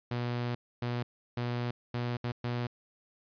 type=tone bursts at uneven times; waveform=sawtooth; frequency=121.1 Hz; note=B2; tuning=34 cents flat; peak=-27 dBFS; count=6; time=0.11-0.55 / 0.82-1.03 / 1.37-1.71 / 1.94-2.17 / 2.24-2.32 / 2.44-2.67 s; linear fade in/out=5 ms; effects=resampled to 11025 Hz